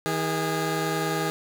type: tone pair together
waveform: 15% pulse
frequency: 160.1 / 410.5 Hz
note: D#3 / G#4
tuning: +50 / -20 cents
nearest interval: octave + major third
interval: 1630 cents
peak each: -21 dBFS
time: 0.06-1.3 s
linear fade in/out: 0 ms
effects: none